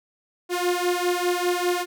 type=beating tone pair; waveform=sawtooth; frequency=353.1 / 358.1 Hz; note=F4 / F4; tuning=+19 / +43 cents; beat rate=5 Hz; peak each=-20 / -21 dBFS; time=0.49-1.86 s; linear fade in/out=50 ms; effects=none